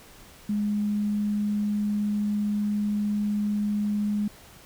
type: tone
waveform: sine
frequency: 207.7 Hz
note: G#3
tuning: in tune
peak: -23 dBFS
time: 0.49-4.28 s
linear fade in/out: 5 ms
effects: pink hiss -50 dBFS RMS until 4.65 s